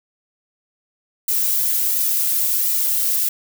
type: noise with flanger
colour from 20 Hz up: violet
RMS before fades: -19 dBFS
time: 1.28-3.29 s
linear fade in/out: 5 ms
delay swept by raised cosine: 1.8 to 2.8 ms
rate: 1.4 Hz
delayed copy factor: -0.85
effects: none